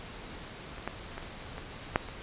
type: clicks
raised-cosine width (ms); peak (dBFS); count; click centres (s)
0.5; -28 / -17 / -23 / -29 / -25 / -8 / -27; 7; 0.782 / 0.876 / 1.18 / 1.227 / 1.581 / 1.959 / 2.087
effects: pink hiss -44 dBFS RMS until 2.22 s + resampled to 8000 Hz